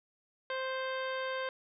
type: harmonic tone with a mistuned harmonic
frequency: 523.3 Hz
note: C5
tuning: in tune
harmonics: 1 / 2 / 3 / 4 / 5 / 6 / 7 / 9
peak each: -36 / -40 / -40 / -46 / -50 / -48 / -50 / -55 dBFS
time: 0.5-1.49 s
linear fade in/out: 2 ms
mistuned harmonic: 9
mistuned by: -55 cents
effects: none

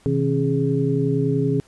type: tone cluster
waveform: sine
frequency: 129.1 / 159.8 / 272 / 415.9 Hz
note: C3 / D#3 / C#4 / G#4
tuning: -23 / +47 / -33 / +2 cents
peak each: -23 dBFS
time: 0.06-1.6 s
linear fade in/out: 0 ms
effects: pink hiss -55 dBFS RMS until 1.67 s + resampled to 24000 Hz

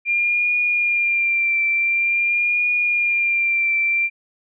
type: tone with vibrato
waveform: sine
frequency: 2391 Hz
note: D7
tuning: 30 cents sharp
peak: -16 dBFS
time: 0.05-4.1 s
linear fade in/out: 50 ms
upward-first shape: triangle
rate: 0.47 Hz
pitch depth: 37 cents each way
effects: none

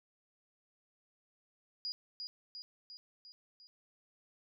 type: tone with echo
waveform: sine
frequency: 4890 Hz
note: D#8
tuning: 31 cents flat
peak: -36 dBFS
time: 1.85-1.92 s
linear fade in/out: 0 ms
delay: 350 ms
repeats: 5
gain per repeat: -4 dB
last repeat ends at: 3.67 s
effects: none

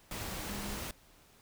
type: tone in noise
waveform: sine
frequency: 203.8 Hz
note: G#3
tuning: 32 cents flat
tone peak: -42 dBFS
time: 0.49-0.76 s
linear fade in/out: 2 ms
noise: pink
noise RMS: -40 dBFS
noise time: 0.11-0.91 s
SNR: -5 dB
effects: pink hiss -62 dBFS RMS until 1.41 s

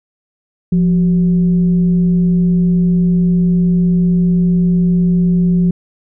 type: tone with frequency modulation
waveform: sine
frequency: 175.8 Hz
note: F3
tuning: 12 cents sharp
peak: -9 dBFS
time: 0.72-5.71 s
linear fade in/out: 5 ms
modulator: 208 Hz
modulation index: 0.27
effects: none

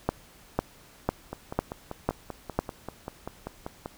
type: two click trains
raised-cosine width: 1 ms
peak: -20 / -9 dBFS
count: 14 / 6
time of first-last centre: 1.33-3.859 / 0.09-2.59 s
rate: 5.14 / 2 Hz
effects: pink hiss -54 dBFS RMS until 3.97 s

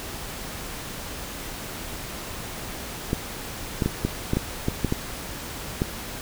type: clicks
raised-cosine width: 3 ms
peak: -9 dBFS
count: 10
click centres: 3.131 / 3.822 / 3.86 / 4.05 / 4.334 / 4.37 / 4.684 / 4.847 / 4.924 / 5.819 s
effects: pink hiss -35 dBFS RMS until 6.21 s

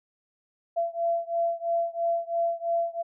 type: beating tone pair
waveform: sine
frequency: 676 / 679 Hz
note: E5 / F5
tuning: +43 / -49 cents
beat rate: 3 Hz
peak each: -27 / -28 dBFS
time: 0.76-3.03 s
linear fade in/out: 20 ms
effects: none

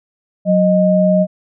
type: tone pair together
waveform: sine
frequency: 184.33 / 620 Hz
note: F#3 / D#5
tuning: -6 / -6 cents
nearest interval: octave + major sixth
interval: 2100 cents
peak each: -12 dBFS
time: 0.45-1.27 s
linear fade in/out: 50 ms
effects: none

